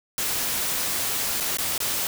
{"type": "noise with dropouts", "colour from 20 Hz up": "white", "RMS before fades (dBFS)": -26, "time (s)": [0.18, 2.07], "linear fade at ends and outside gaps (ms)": 1, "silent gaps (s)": [[1.402, 1.406], [1.571, 1.585], [1.779, 1.803]], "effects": []}